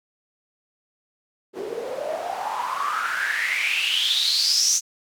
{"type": "noise with band-pass filter sweep", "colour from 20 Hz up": "white", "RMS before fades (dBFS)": -24, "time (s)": [1.53, 4.81], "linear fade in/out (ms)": 50, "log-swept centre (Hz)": [370, 6400], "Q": 9.5, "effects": []}